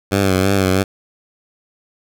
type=tone with vibrato; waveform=10% pulse; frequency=96 Hz; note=G2; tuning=36 cents flat; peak=-5 dBFS; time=0.11-0.84 s; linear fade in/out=20 ms; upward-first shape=sine; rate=3 Hz; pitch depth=56 cents each way; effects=none